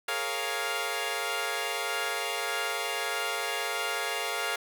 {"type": "chord", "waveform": "10% pulse", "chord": "Bb minor seventh", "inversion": "third", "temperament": "equal", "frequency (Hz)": [415.3, 466.2, 554.4, 698.5], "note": ["Ab4", "Bb4", "Db5", "F5"], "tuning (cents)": [0, 0, 0, 0], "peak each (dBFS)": [-28, -27, -28, -25], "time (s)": [0.08, 4.56], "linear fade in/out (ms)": 5, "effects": []}